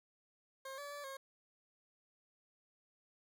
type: tone with pitch steps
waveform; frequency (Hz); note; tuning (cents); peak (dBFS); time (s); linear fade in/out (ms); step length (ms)
20% pulse; 535 / 574 / 578 / 540; C5 / D5 / D5 / C#5; +38 / -40 / -28 / -45; -40; 0.65-1.17; 5; 130
effects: none